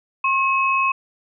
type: tone pair together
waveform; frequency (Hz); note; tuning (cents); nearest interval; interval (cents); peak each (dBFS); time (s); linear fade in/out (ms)
sine; 1076.3 / 2560; C6 / D#7; +49 / +49; octave + minor third; 1500; -18 / -20; 0.24-0.92; 5
effects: none